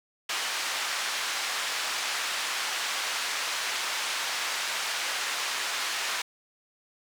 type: band-pass noise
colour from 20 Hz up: pink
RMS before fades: -31 dBFS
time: 0.29-6.22 s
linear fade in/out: 5 ms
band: 1200 to 6800 Hz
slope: 12 dB/octave
effects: none